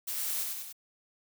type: noise with echo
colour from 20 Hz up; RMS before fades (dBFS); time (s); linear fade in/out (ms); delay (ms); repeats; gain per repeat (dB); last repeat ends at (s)
blue; -35; 0.07-0.44; 10; 96; 3; -3; 0.728
effects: none